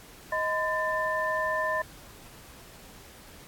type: tone cluster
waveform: sine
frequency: 627 / 1019 / 1780 Hz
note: D#5 / C6 / A6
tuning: +13 / -46 / +20 cents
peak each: -30 dBFS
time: 0.32-1.82 s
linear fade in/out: 5 ms
effects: pink hiss -50 dBFS RMS until 3.47 s + AAC 64 kbps